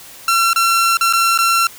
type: tone with dropouts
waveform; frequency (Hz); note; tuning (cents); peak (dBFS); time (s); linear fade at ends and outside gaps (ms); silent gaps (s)
sawtooth; 1357; E6; +50; -8; 0.28-1.67; 2; 0.532-0.56 / 0.971-1.01 / 1.127-1.134 / 1.377-1.387
effects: white hiss -38 dBFS RMS until 1.78 s